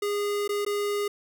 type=tone with dropouts; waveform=square; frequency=410 Hz; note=G#4; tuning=22 cents flat; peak=-26 dBFS; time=0.02-1.08 s; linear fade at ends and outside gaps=5 ms; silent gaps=0.478-0.491 / 0.65-0.663 s; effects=none